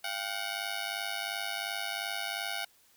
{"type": "ring-modulated tone", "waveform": "10% pulse", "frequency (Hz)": 740, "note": "F#5", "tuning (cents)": 0, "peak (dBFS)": -22, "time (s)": [0.04, 2.65], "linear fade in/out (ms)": 5, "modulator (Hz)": 51.4, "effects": ["white hiss -64 dBFS RMS until 2.96 s"]}